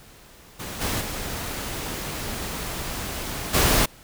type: noise with level steps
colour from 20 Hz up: pink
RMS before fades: -34 / -26 / -31 / -19 dBFS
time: 0.59-3.86 s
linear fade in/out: 10 ms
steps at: 0.8 / 1 / 3.53 s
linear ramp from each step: 20 ms
effects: pink hiss -49 dBFS RMS until 4.03 s